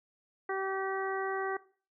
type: harmonic tone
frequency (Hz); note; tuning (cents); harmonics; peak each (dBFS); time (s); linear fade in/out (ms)
385.3; G4; -30; 1 / 2 / 3 / 4 / 5; -34 / -37 / -39 / -40 / -41; 0.49-1.57; 5
effects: noise-tail reverb RT60 0.4 s tail -18 dB re dry